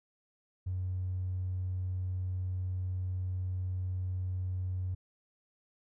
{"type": "tone with tanh clipping", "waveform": "triangle", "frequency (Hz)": 92, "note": "F#2", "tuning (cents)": -9, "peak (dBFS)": -31, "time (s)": [0.66, 4.95], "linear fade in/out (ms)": 10, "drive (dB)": 1, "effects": []}